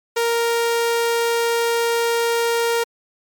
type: tone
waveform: sawtooth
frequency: 466.2 Hz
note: A#4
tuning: in tune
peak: -13 dBFS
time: 0.16-2.84 s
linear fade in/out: 10 ms
effects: MP3 96 kbps